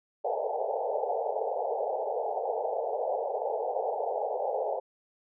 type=band-pass noise; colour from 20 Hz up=pink; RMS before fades=-31 dBFS; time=0.24-4.8 s; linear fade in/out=10 ms; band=430 to 860 Hz; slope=96 dB/octave; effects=none